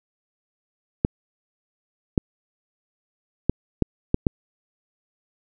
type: clicks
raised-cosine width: 3 ms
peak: -4 dBFS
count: 6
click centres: 1.049 / 2.178 / 3.496 / 3.823 / 4.144 / 4.268 s
effects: none